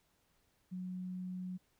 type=tone; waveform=sine; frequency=183.1 Hz; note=F#3; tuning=18 cents flat; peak=-39 dBFS; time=0.71-1.58 s; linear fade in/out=20 ms; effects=pink hiss -75 dBFS RMS until 1.79 s